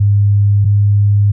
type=tone pair in turn; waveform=sine; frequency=101.7 / 102.14 Hz; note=G#2 / G#2; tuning=-36 / -28 cents; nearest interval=unison; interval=8 cents; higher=second; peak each=-7 dBFS; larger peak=neither; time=0-0.65 / 0.65-1.32 s; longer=second; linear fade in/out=10 ms; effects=none